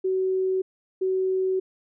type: tone bursts at uneven times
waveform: sine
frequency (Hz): 376.4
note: F#4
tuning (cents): +30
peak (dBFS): -21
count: 2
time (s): 0.04-0.62 / 1.01-1.6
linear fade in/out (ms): 10
effects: none